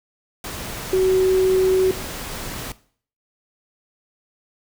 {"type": "tone in noise", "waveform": "sine", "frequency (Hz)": 375.2, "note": "F#4", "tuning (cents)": 24, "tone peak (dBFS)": -14, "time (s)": [0.93, 1.91], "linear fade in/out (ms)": 2, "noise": "pink", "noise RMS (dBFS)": -31, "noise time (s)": [0.44, 2.72], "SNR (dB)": 14, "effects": ["noise-tail reverb RT60 0.5 s tail -18 dB re dry"]}